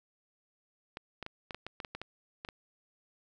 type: clicks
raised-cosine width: 0.3 ms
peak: -24 dBFS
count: 12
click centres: 0.971 / 1.227 / 1.264 / 1.508 / 1.546 / 1.666 / 1.802 / 1.848 / 1.95 / 2.016 / 2.449 / 2.488 s
effects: none